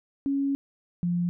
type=tone pair in turn; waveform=sine; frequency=277.2 / 174.63 Hz; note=C#4 / F3; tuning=0 / 0 cents; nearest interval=minor sixth; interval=800 cents; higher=first; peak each=-23 dBFS; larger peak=neither; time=0.26-0.55 / 1.03-1.29 s; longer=first; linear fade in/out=0 ms; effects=none